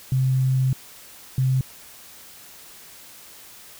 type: tone bursts at uneven times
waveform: sine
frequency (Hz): 130.81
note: C3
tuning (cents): 0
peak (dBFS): -17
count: 2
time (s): 0.12-0.73 / 1.38-1.61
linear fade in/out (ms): 2
effects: white hiss -45 dBFS RMS until 3.79 s